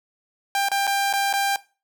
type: tone with dropouts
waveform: sawtooth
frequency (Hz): 794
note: G5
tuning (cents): +22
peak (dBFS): -16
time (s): 0.55-1.56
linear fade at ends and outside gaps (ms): 1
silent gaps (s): 0.686-0.716 / 0.869-0.875 / 1.128-1.136 / 1.328-1.337
effects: noise-tail reverb RT60 0.3 s tail -18 dB re dry